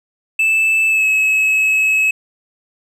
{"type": "tone with pitch glide", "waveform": "triangle", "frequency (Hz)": [2633, 2576], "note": ["E7", "E7"], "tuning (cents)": [-3, -41], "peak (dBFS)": -10, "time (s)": [0.39, 2.11], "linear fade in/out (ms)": 5, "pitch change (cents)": -38, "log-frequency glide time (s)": [0.88, 1.06], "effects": []}